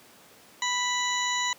harmonic tone, 987.8 Hz, B5, in tune, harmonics 1 / 2 / 3 / 4 / 6 / 7, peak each -30 / -30 / -36 / -32 / -38 / -33 dBFS, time 0.62-1.53 s, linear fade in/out 2 ms, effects pink hiss -53 dBFS RMS until 1.58 s + high-pass 200 Hz 12 dB/octave

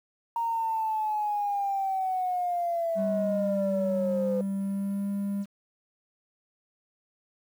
sine linear sweep, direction down, 932.3 to 507 Hz, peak -25 dBFS, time 0.36-4.41 s, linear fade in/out 2 ms
triangle tone with pitch glide, 196 to 200.1 Hz, G3 to G3, 0 to +36 cents, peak -25 dBFS, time 2.95-5.46 s, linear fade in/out 50 ms, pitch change +36 cents, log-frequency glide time 4.6-5.1 s
effects tanh soft clip ceiling -18 dBFS + 9-bit

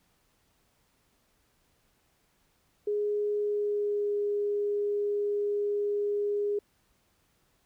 sine tone with pitch glide, 415.3 to 410.8 Hz, G#4 to G#4, 0 to -19 cents, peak -26 dBFS, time 2.87-6.59 s, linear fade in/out 5 ms, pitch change -19 cents, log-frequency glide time 3.37-4.17 s, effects pink hiss -70 dBFS RMS until 7.65 s

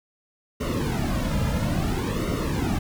brown noise with flanger, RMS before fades -25 dBFS, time 0.6-2.79 s, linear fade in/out 10 ms, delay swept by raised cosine 1.2 to 2.7 ms, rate 0.59 Hz, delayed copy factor -0.95, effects none

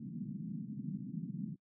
white band-pass noise, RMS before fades -42 dBFS, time 0-1.56 s, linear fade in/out 10 ms, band 140 to 240 Hz, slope 48 dB/octave, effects noise-tail reverb RT60 0.1 s tail -25 dB re dry

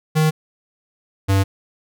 square tone pair in turn, 156 / 97.34 Hz, D#3 / G2, +5 / -12 cents, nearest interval minor sixth, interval 817 cents, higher first, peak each -14 dBFS, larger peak neither, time 0.15-0.31 / 1.28-1.44 s, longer neither, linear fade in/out 20 ms, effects none

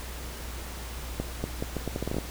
accelerating click train, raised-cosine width 2 ms, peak -16 dBFS, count 12, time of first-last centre 1.2-2.185 s, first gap 240 ms, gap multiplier 0.77, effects added 60 Hz sine -37 dBFS peak until 2.3 s + pink hiss -41 dBFS RMS until 2.3 s

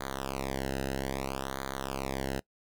sawtooth tone with flanger, 67.1 Hz, C2, 44 cents sharp, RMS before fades -35 dBFS, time 0-2.4 s, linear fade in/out 10 ms, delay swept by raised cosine 0.37 to 0.89 ms, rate 0.61 Hz, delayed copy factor -1, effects noise-tail reverb RT60 0.1 s tail -23 dB re dry

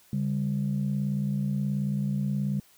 sine tone pair together, 141.42 / 200 Hz, C#3 / G3, +35 / +35 cents, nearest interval tritone, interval 600 cents, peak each -27 dBFS, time 0.13-2.6 s, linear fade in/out 2 ms, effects tanh soft clip ceiling -19 dBFS + white hiss -59 dBFS RMS until 2.77 s

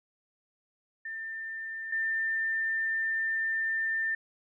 sine tone pair in turn, 1794 / 1794 Hz, A6 / A6, +33 / +33 cents, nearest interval unison, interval 0 cents, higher neither, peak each -35 / -27 dBFS, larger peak second, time 1.05-1.92 / 1.92-4.15 s, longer second, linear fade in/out 5 ms, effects none

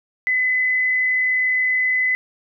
sine tone with frequency modulation, 2017 Hz, B6, 36 cents sharp, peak -16 dBFS, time 0.27-2.15 s, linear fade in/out 0 ms, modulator 39.1 Hz, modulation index 0.41, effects none

